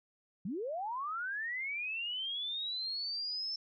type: linear sweep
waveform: sine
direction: up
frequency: 160.8 to 5340 Hz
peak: -35 dBFS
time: 0.45-3.56 s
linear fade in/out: 5 ms
effects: none